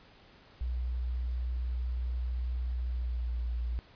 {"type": "tone with pitch glide", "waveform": "sine", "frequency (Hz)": [61.4, 59.24], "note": ["B1", "A#1"], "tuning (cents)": [-9, 29], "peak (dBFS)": -30, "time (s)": [0.61, 3.79], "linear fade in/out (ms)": 0, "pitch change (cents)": -62, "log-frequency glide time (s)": [2.82, 3.48], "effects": ["pink hiss -58 dBFS RMS until 3.95 s", "resampled to 11025 Hz"]}